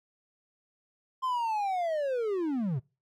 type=linear sweep; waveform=triangle; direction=down; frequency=1053 to 116.54 Hz; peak=-25 dBFS; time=1.22-2.8 s; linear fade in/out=20 ms; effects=noise-tail reverb RT60 0.3 s tail -25 dB re dry + MP3 96 kbps